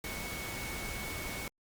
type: tone in noise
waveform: sine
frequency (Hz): 2217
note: C#7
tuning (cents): 0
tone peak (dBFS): -43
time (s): 0.04-1.48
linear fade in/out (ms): 2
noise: pink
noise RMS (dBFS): -40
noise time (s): 0.04-1.48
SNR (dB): -6
effects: Opus 48 kbps